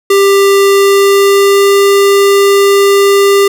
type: tone with pitch glide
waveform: square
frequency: 395.8 to 398.3 Hz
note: G4 to G4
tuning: +17 to +28 cents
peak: -5 dBFS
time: 0.1-3.48 s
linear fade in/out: 5 ms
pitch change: +11 cents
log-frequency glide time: 0.67-1.71 s
effects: none